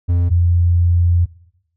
triangle / sine tone pair in turn, 87.31 / 86.71 Hz, F2 / F2, 0 / -12 cents, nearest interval unison, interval 12 cents, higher first, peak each -10 dBFS, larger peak neither, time 0.08-0.3 / 0.3-1.26 s, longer second, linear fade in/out 20 ms, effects noise-tail reverb RT60 0.8 s tail -20 dB re dry

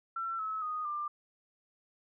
sine tone with pitch steps, 1347 / 1292.9 / 1240.9 / 1191.1 Hz, E6 / E6 / D#6 / D6, +37 / -34 / -5 / +24 cents, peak -33 dBFS, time 0.16-1.08 s, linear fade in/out 5 ms, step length 230 ms, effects none

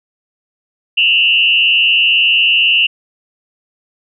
sine tone with frequency modulation, 2794 Hz, F7, in tune, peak -8 dBFS, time 0.97-2.87 s, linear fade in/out 10 ms, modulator 116 Hz, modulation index 1.3, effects none

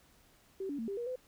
sine tone with pitch steps, 385.2 / 285.4 / 226.7 / 397.2 / 476.3 / 508 Hz, G4 / D4 / A#3 / G4 / A#4 / B4, -30 / -49 / -48 / +23 / +37 / +49 cents, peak -35 dBFS, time 0.6-1.158 s, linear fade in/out 5 ms, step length 93 ms, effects pink hiss -65 dBFS RMS until 1.27 s

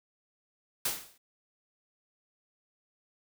white noise with exponential decay, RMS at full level -27 dBFS, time 0.85-1.18 s, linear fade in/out 5 ms, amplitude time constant 70 ms, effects none

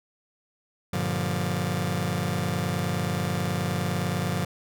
sawtooth chord, G minor seventh, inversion none, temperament just, 98 / 117.6 / 147 / 176.4 Hz, G2 / Bb2 / D3 / F3, 0 / +16 / +2 / +18 cents, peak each -27 / -29 / -26 / -25 dBFS, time 0.93-4.45 s, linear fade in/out 5 ms, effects none

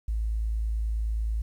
sine tone, 54.7 Hz, A1, 9 cents flat, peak -25 dBFS, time 0.08-1.42 s, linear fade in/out 5 ms, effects 10-bit

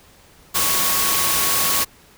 sine tone in noise, 1108.7 Hz, C#6, in tune, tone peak -27 dBFS, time 0.54-1.85 s, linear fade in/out 20 ms, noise white, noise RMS -19 dBFS, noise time 0.54-1.85 s, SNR -11 dB, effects pink hiss -50 dBFS RMS until 2.17 s

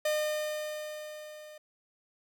45% pulse tone with level ramp, 608 Hz, D#5, 40 cents flat, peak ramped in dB -26 to -47 dBFS, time 0.05-1.58 s, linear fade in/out 5 ms, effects none

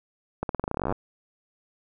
accelerating click train, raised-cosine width 1 ms, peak -13 dBFS, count 19, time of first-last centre 0.43-0.924 s, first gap 62 ms, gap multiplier 0.89, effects none

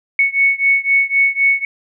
sine beating tone pair, 2213 / 2216.9 Hz, C#7 / C#7, -3 / 0 cents, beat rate 3.9 Hz, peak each -14 / -15 dBFS, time 0.19-1.65 s, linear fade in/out 2 ms, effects none

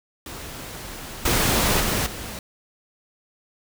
pink noise with level steps, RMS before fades -36 / -20 / -23 / -34 dBFS, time 0.26-2.39 s, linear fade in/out 2 ms, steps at 1.25 / 1.8 / 2.06 s, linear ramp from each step 5 ms, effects none

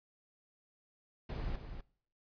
brown noise with echo, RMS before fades -38 dBFS, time 1.29-1.56 s, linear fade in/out 5 ms, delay 250 ms, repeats 1, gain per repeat -8 dB, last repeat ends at 1.81 s, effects noise-tail reverb RT60 0.6 s tail -23 dB re dry + resampled to 11025 Hz

